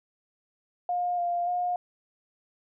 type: tone with pitch steps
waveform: sine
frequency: 711 / 698 / 714 Hz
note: F5 / F5 / F5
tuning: +31 / -1 / +38 cents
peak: -25 dBFS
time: 0.89-1.76 s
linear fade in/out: 2 ms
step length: 290 ms
effects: none